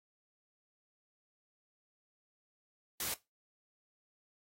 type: noise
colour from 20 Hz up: white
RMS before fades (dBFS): -37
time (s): 3-3.14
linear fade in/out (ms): 2
effects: noise-tail reverb RT60 0.2 s tail -18 dB re dry + AAC 48 kbps